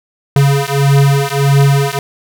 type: beating tone pair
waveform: square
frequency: 138.8 / 140.4 Hz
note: C#3 / C#3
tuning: +3 / +22 cents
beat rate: 1.6 Hz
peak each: -12 dBFS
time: 0.36-1.99 s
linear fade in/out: 2 ms
effects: none